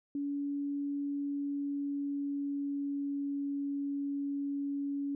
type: tone with pitch glide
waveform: sine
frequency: 284.1 to 281.8 Hz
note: C#4 to C#4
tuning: +43 to +29 cents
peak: -32 dBFS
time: 0.15-5.15 s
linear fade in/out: 2 ms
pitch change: -14 cents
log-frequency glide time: 1.04-3.42 s
effects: none